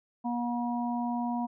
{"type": "harmonic tone", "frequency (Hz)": 240, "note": "B3", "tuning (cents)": -49, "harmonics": [1, 3, 4], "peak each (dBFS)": [-30, -35, -36], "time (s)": [0.24, 1.47], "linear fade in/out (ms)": 20, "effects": []}